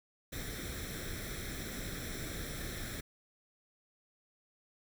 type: noise with comb filter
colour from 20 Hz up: pink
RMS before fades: -41 dBFS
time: 0.32-3.01 s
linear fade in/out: 10 ms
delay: 0.53 ms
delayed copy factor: +0.75
effects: none